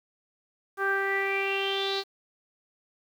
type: tone with low-pass filter sweep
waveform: sawtooth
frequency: 392 Hz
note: G4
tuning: in tune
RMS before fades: -28 dBFS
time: 0.77-2.04 s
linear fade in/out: 50 ms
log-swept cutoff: 1400 to 4300 Hz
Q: 8.1
effects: 9-bit